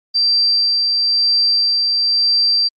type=tone with tremolo; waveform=sine; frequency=4699 Hz; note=D8; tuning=in tune; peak=-11 dBFS; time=0.14-2.69 s; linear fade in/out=20 ms; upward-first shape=sine; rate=1 Hz; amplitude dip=25%; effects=Opus 24 kbps